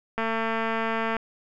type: click train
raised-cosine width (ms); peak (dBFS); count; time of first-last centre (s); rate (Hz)
0.5; -13; 223; 0.18-1.167; 225
effects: none